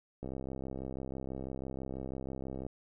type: click train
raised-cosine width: 2 ms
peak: -27 dBFS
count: 162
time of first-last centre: 0.23-2.666 s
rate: 66.1 Hz
effects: none